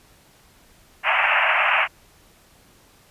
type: band-pass noise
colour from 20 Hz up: white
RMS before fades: -19 dBFS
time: 1.03-1.88 s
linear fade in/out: 50 ms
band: 610 to 2800 Hz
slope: 96 dB/octave
effects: pink hiss -54 dBFS RMS until 3.1 s + resampled to 32000 Hz